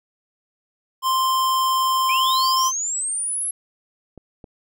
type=tone; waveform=square; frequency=1046.5 Hz; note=C6; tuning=in tune; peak=-18 dBFS; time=1.02-2.72 s; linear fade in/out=50 ms
type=linear sweep; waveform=sine; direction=up; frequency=2303 to 11175 Hz; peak=-22 dBFS; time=2.09-3.51 s; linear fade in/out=5 ms
type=clicks; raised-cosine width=2 ms; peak=-27 dBFS; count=2; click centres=4.177 / 4.442 s
effects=none